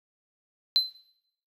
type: tone with exponential decay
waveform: triangle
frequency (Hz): 4065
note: B7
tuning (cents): +49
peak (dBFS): -12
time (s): 0.76-0.91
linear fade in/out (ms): 0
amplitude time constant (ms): 32
effects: noise-tail reverb RT60 0.7 s tail -18 dB re dry + tanh soft clip ceiling -14 dBFS